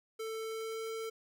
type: tone with pitch glide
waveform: square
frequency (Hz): 443.8 to 447.1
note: A4 to A4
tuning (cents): +15 to +28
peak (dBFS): -38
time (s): 0.19-1.1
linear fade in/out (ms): 10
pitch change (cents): +13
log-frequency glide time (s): 0.44-0.86
effects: none